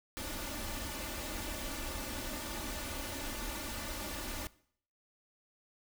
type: noise with comb filter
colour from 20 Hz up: pink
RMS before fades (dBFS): -40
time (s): 0.17-4.47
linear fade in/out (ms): 0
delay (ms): 3.4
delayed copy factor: +0.8
effects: noise-tail reverb RT60 0.6 s tail -20 dB re dry